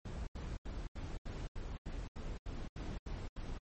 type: noise bursts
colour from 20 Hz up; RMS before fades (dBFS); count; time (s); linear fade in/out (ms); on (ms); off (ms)
brown; -42; 12; 0.05-3.581; 5; 220; 81
effects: MP3 32 kbps